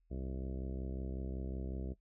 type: harmonic tone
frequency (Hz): 65.41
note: C2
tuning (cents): 0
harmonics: 1 / 2 / 3 / 4 / 5 / 6 / 7 / 8 / 9 / 10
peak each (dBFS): -40 / -47 / -47 / -51 / -50 / -52 / -55 / -59 / -59 / -59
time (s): 0.1-1.94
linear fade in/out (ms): 20
effects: noise-tail reverb RT60 0.1 s tail -18 dB re dry + added 41 Hz sine -70 dBFS peak until 2 s